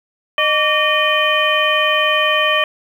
harmonic tone with a mistuned harmonic, 613 Hz, D#5, 26 cents flat, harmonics 1 / 2 / 3 / 4 / 5, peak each -19 / -19 / -19 / -19 / -19 dBFS, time 0.38-2.64 s, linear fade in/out 2 ms, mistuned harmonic 2, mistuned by -110 cents, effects 7-bit

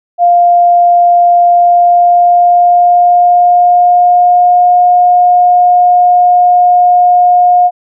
sine tone with pitch glide, 700 to 715.1 Hz, F5 to F5, +4 to +41 cents, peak -3 dBFS, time 0.18-7.71 s, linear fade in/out 50 ms, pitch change +37 cents, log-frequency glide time 1.47-4.79 s, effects none

